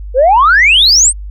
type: exponential sweep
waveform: sine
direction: up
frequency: 475.6 to 9000 Hz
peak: -3 dBFS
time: 0.14-1.13 s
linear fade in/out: 50 ms
effects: tanh soft clip ceiling 0 dBFS + added 50 Hz sine -22 dBFS peak until 1.3 s